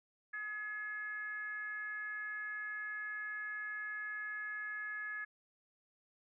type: tone with frequency modulation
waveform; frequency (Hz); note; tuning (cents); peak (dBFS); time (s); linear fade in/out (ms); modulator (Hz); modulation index
sine; 1699; G#6; +39; -39; 0.33-5.25; 10; 437; 0.51
effects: none